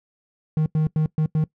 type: tone bursts at uneven times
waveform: triangle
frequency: 155.56 Hz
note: D#3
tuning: in tune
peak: -15 dBFS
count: 5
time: 0.57-0.66 / 0.75-0.87 / 0.96-1.06 / 1.18-1.26 / 1.35-1.44 s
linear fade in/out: 2 ms
effects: noise-tail reverb RT60 0.1 s tail -20 dB re dry